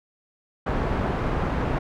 pink low-pass noise, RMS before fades -25 dBFS, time 0.66-1.79 s, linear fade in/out 10 ms, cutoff 1300 Hz, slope 12 dB/octave, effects none

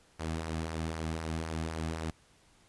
sawtooth tone with flanger, 80.5 Hz, E2, 41 cents flat, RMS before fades -36 dBFS, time 0.19-2.11 s, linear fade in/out 10 ms, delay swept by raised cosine 0.27 to 2.17 ms, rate 3.9 Hz, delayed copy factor -0.5, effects pink hiss -64 dBFS RMS until 2.68 s + resampled to 24000 Hz

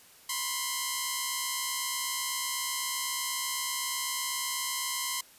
5% pulse tone pair together, 987.8 / 1055.8 Hz, B5 / C6, 0 / +15 cents, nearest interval minor second, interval 115 cents, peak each -23 / -20 dBFS, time 0.29-5.21 s, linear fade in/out 5 ms, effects white hiss -56 dBFS RMS until 5.38 s + resampled to 32000 Hz

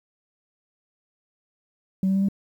sine tone with pitch steps, 190 / 192.43 / 194.89 / 197.38 Hz, F#3 / G3 / G3 / G3, +46 / -32 / -10 / +12 cents, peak -17 dBFS, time 2.03-2.286 s, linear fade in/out 2 ms, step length 64 ms, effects tanh soft clip ceiling -16 dBFS + 9-bit

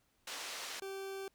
white band-pass noise, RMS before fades -44 dBFS, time 0.27-0.8 s, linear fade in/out 5 ms, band 450 to 5500 Hz, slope 12 dB/octave
40% pulse tone, 388.7 Hz, G4, 15 cents flat, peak -40 dBFS, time 0.82-1.28 s, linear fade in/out 2 ms
effects pink hiss -75 dBFS RMS until 1.34 s

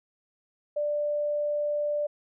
sine tone, 590 Hz, D5, 8 cents sharp, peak -25 dBFS, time 0.76-2.07 s, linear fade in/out 10 ms, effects none

